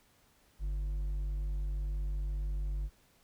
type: tone with hard clipping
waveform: triangle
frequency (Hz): 49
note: G1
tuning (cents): 0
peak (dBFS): -33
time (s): 0.59-2.9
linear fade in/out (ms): 50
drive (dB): 7
effects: pink hiss -67 dBFS RMS until 3.23 s